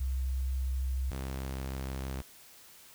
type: tone pair in turn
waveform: sine / sawtooth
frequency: 65.2 / 66.34 Hz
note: C2 / C2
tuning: -5 / +25 cents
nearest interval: unison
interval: 30 cents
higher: second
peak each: -29 / -31 dBFS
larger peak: first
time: 0-1.11 / 1.11-2.22 s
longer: neither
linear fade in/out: 10 ms
effects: white hiss -55 dBFS RMS until 2.94 s